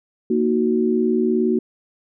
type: chord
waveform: sine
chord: D# minor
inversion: second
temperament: equal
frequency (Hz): 233.1 / 311.1 / 370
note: A#3 / D#4 / F#4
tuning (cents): 0 / 0 / 0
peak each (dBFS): -19 / -24 / -19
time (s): 0.3-1.59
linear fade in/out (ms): 5
effects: none